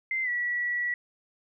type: tone with pitch glide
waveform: sine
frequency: 2080 to 1940.7 Hz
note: C7 to B6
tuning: -11 to -31 cents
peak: -26 dBFS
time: 0.11-0.94 s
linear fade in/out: 2 ms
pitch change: -120 cents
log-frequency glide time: 0.23-0.29 s
effects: none